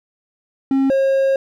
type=tone pair in turn; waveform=triangle; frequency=270 / 540 Hz; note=C#4 / C#5; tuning=-45 / -45 cents; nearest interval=octave; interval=1200 cents; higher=second; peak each=-11 dBFS; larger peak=neither; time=0.71-0.9 / 0.9-1.36 s; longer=second; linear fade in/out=2 ms; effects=none